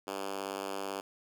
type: tone with high-pass filter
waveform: 5% pulse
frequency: 98 Hz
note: G2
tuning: in tune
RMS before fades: -38 dBFS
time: 0.07-1.01 s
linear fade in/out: 5 ms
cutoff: 330 Hz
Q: 1.2
effects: none